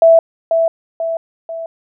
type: tone with echo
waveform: sine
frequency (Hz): 659.3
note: E5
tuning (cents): 0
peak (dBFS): -4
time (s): 0.02-0.19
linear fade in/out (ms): 2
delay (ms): 490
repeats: 3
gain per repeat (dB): -6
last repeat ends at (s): 1.66
effects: none